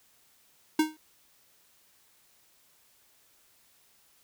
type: tone with exponential decay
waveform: square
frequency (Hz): 311.1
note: D#4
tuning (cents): 0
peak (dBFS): -19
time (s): 0.79-0.97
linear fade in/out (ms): 5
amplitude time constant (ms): 38
effects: white hiss -64 dBFS RMS until 4.23 s